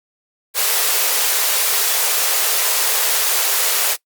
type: high-pass noise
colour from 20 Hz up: white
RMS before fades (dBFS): -17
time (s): 0.54-3.97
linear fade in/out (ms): 50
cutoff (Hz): 390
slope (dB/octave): 96
effects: noise-tail reverb RT60 0.1 s tail -21 dB re dry + Opus 48 kbps